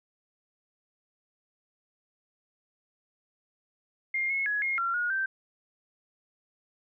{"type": "tone with pitch steps", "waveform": "sine", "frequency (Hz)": [2119, 2178, 1679, 2143, 1370, 1443, 1560], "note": ["C7", "C#7", "G#6", "C7", "F6", "F#6", "G6"], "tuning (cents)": [21, -31, 18, 41, -34, -44, -9], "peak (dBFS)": -26, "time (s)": [4.14, 5.26], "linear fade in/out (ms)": 5, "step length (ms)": 160, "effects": []}